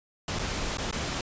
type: noise with dropouts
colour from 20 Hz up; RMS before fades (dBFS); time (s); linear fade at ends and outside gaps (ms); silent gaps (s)
pink; -31; 0.28-1.21; 2; 0.389-0.393 / 0.772-0.783 / 0.912-0.926
effects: resampled to 16000 Hz